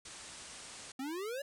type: low-pass noise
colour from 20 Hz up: white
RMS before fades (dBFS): -50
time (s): 0.05-0.92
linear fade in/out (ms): 5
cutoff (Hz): 9700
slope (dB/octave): 96
type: exponential sweep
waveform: square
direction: up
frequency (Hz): 254.1 to 579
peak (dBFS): -38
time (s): 0.99-1.42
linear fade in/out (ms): 5
effects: none